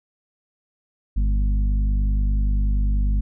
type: harmonic tone with a mistuned harmonic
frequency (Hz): 50.3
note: G1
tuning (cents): +45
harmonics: 1 / 2 / 3 / 4 / 5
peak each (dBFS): -17 / -33 / -36 / -34 / -37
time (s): 1.16-3.21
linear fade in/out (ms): 10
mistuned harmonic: 5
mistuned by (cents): -26
effects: none